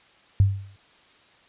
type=tone with exponential decay; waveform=sine; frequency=98.1 Hz; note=G2; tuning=2 cents sharp; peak=-11 dBFS; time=0.4-0.76 s; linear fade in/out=0 ms; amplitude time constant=77 ms; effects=white hiss -56 dBFS RMS until 1.48 s + resampled to 8000 Hz